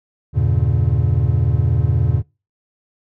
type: chord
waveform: triangle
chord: E diminished seventh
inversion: none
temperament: just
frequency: 82.41 / 98.89 / 118.67 / 142.4 Hz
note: E2 / G2 / Bb2 / Db3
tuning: 0 / +16 / +31 / +47 cents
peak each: -17 / -18 / -16 / -18 dBFS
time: 0.33-2.23 s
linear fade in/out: 50 ms
effects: noise-tail reverb RT60 0.3 s tail -26 dB re dry